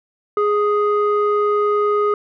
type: tone with low-pass filter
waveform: square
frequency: 415.3 Hz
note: G#4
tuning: in tune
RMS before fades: -17 dBFS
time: 0.37-2.14 s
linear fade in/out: 2 ms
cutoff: 1100 Hz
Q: 3.5
effects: none